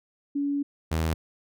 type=tone pair in turn; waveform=sine / sawtooth; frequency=284.1 / 80.35 Hz; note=C#4 / E2; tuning=+43 / -44 cents; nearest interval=octave + minor seventh; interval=2187 cents; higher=first; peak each=-24 / -20 dBFS; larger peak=second; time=0.35-0.63 / 0.91-1.14 s; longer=first; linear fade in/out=10 ms; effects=none